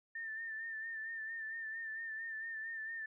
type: tone with vibrato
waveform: sine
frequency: 1793 Hz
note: A6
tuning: 32 cents sharp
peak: -40 dBFS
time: 0.15-3.06 s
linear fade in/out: 5 ms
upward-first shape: sine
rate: 4.4 Hz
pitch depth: 41 cents each way
effects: none